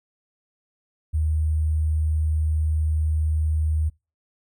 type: tone with sample-and-hold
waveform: sine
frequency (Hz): 77.7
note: D#2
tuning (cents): -2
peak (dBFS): -19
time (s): 1.13-3.9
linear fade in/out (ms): 20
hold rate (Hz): 8820
effects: noise-tail reverb RT60 0.3 s tail -26 dB re dry